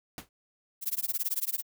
pink noise with exponential decay, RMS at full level -36 dBFS, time 0.18-0.29 s, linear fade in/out 1 ms, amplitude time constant 22 ms
violet noise with tremolo, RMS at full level -28 dBFS, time 0.81-1.63 s, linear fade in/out 50 ms, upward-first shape sine, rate 18 Hz, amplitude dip 100%
effects none

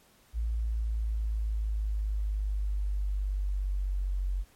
sine exponential sweep, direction down, 56.5 to 46.25 Hz, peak -27 dBFS, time 0.33-4.45 s, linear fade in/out 50 ms, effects pink hiss -62 dBFS RMS until 4.55 s + MP3 64 kbps

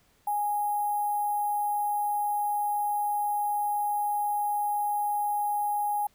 sine tone with sample-and-hold, 827 Hz, G#5, 8 cents flat, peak -25 dBFS, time 0.27-6.07 s, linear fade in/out 5 ms, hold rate 11025 Hz, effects pink hiss -65 dBFS RMS until 6.14 s

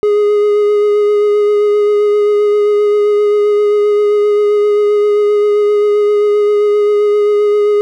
triangle tone with vibrato, 415.3 Hz, G#4, in tune, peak -6 dBFS, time 0.03-7.81 s, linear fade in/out 0 ms, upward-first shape sine, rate 7.6 Hz, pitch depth 15 cents each way, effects none

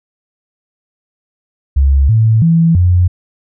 sine tone with pitch steps, 68.7 / 111.3 / 165.6 / 89.4 Hz, C#2 / A2 / E3 / F2, -15 / +20 / +8 / +41 cents, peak -6 dBFS, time 1.76-3.08 s, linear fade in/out 10 ms, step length 330 ms, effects none

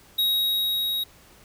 square tone with level ramp, 3798 Hz, A#7, 32 cents sharp, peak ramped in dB -20 to -25 dBFS, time 0.18-1.04 s, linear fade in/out 10 ms, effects pink hiss -53 dBFS RMS until 1.44 s

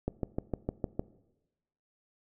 click train, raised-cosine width 2 ms, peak -17 dBFS, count 7, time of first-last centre 0.08-0.995 s, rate 6.56 Hz, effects noise-tail reverb RT60 1.0 s tail -19 dB re dry

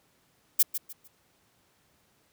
violet noise with echo, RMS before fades -19 dBFS, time 0.59-0.63 s, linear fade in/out 10 ms, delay 150 ms, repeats 3, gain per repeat -11 dB, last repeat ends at 1.08 s, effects pink hiss -67 dBFS RMS until 2.32 s + high-pass 80 Hz 12 dB/octave

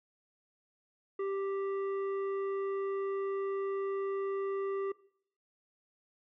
sine tone with hard clipping, 392 Hz, G4, in tune, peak -34 dBFS, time 1.19-4.92 s, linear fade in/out 5 ms, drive 11 dB, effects noise-tail reverb RT60 0.6 s tail -20 dB re dry + low-pass 2000 Hz 12 dB/octave

